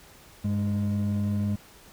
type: tone pair together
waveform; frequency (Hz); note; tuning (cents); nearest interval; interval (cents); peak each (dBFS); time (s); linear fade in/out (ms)
triangle; 99.8 / 205.7; G2 / G#3; +32 / -16; octave + minor second; 1252; -24; 0.44-1.56; 10
effects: tanh soft clip ceiling -17 dBFS + pink hiss -52 dBFS RMS until 1.92 s